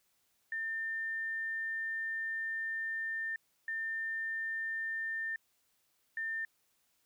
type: tone bursts at uneven times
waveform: sine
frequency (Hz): 1800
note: A6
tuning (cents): +39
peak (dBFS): -34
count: 3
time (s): 0.52-3.36 / 3.68-5.36 / 6.17-6.45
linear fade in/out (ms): 2
effects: white hiss -75 dBFS RMS until 7.05 s